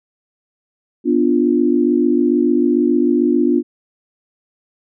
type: chord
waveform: sine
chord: B diminished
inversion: none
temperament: equal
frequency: 246.9 / 293.7 / 349.2 Hz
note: B3 / D4 / F4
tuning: 0 / 0 / 0 cents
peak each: -16 dBFS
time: 1.04-3.63 s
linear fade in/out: 50 ms
effects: none